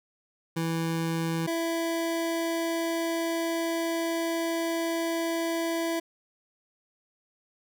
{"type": "tone pair in turn", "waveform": "25% pulse", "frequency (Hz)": [164.5, 332.2], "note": ["E3", "E4"], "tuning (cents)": [-3, 13], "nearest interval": "octave", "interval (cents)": 1216, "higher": "second", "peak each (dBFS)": -23, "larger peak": "neither", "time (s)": [[0.56, 1.47], [1.47, 6]], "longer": "second", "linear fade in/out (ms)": 10, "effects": []}